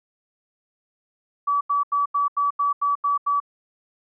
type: tone bursts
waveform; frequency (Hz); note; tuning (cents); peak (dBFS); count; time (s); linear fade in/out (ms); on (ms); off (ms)
sine; 1146; D6; -43; -18; 9; 1.47-3.402; 10; 140; 84
effects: none